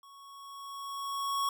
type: tone with level ramp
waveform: square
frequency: 1108.7 Hz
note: C#6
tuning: in tune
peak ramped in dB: -53 to -28 dBFS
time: 0.03-1.49 s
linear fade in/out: 2 ms
effects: none